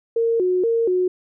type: tone with vibrato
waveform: sine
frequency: 409.8 Hz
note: G#4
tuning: 23 cents flat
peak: -16 dBFS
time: 0.16-1.08 s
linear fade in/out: 5 ms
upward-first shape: square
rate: 2.1 Hz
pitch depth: 200 cents each way
effects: none